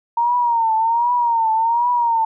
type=tone with vibrato; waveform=sine; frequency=928 Hz; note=A#5; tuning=8 cents flat; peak=-14 dBFS; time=0.17-2.25 s; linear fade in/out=5 ms; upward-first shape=triangle; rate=1.3 Hz; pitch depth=99 cents each way; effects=none